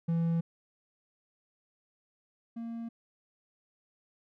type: tone pair in turn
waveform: triangle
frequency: 166.7 / 230.8 Hz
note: E3 / A#3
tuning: +20 / -17 cents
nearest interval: tritone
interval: 563 cents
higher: second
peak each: -24 / -34 dBFS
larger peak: first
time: 0.08-0.41 / 2.56-2.89 s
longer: neither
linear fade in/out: 10 ms
effects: none